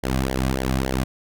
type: tone with flanger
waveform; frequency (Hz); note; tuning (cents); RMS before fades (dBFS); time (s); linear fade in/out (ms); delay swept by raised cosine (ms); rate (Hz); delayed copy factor
sawtooth; 65.41; C2; 0; -23; 0.03-1.04; 10; 0.77 to 2.27; 3.5; -0.8
effects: none